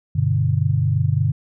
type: chord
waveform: sine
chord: G major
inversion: none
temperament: equal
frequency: 98 / 123.47 / 146.83 Hz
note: G2 / B2 / D3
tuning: 0 / 0 / 0 cents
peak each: -20 dBFS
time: 0.15-1.32 s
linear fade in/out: 10 ms
effects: none